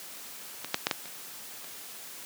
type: clicks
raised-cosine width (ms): 0.2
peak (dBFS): -17 / -7 / -7 / -8 / -26 / -27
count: 6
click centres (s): 0.646 / 0.744 / 0.869 / 0.912 / 1.057 / 1.644
effects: white hiss -44 dBFS RMS until 2.25 s + high-pass 150 Hz 12 dB/octave